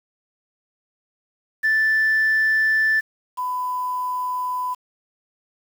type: tone pair in turn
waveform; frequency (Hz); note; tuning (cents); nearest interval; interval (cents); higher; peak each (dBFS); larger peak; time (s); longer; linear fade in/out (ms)
sine; 1760 / 1000.3; A6 / B5; 0 / +22; minor seventh; 978; first; -14 / -22; first; 1.63-3.01 / 3.37-4.75; neither; 20
effects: tanh soft clip ceiling -13 dBFS + 7-bit